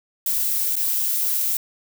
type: noise with dropouts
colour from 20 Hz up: violet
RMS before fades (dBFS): -22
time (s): 0.26-1.57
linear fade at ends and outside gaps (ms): 2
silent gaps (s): 0.756-0.765
effects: none